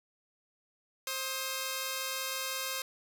5% pulse tone pair together, 528.8 / 1264 Hz, C5 / D#6, +18 / +27 cents, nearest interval octave + minor third, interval 1509 cents, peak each -24 / -26 dBFS, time 1.07-2.82 s, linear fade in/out 2 ms, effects none

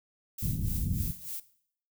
violet noise with tremolo, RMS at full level -37 dBFS, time 0.38-1.4 s, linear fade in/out 5 ms, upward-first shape sine, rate 3.4 Hz, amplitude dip 75%
white low-pass noise, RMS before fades -31 dBFS, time 0.42-1.11 s, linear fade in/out 5 ms, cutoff 170 Hz, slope 24 dB/octave
effects noise-tail reverb RT60 0.6 s tail -17 dB re dry

